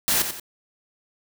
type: noise with echo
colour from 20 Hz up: white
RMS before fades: -21 dBFS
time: 0.08-0.22 s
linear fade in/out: 0 ms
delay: 89 ms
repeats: 2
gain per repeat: -8 dB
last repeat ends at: 0.398 s
effects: none